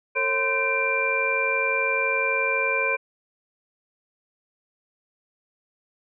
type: tone cluster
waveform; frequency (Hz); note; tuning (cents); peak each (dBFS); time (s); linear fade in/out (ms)
sine; 452.2 / 544 / 1028 / 1546 / 2370; A4 / C#5 / C6 / G6 / D7; +47 / -33 / -31 / -24 / +15; -30 / -29 / -29 / -30 / -23; 0.15-2.97; 20
effects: none